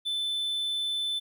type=tone; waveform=triangle; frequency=3520 Hz; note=A7; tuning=in tune; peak=-26 dBFS; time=0.05-1.2 s; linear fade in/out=20 ms; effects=11-bit